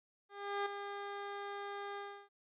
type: tone with ADSR envelope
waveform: 15% pulse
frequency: 403.4 Hz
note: G4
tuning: 50 cents sharp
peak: -27 dBFS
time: 0.29-2.29 s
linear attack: 370 ms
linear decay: 6 ms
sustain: -8 dB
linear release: 320 ms
effects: resampled to 8000 Hz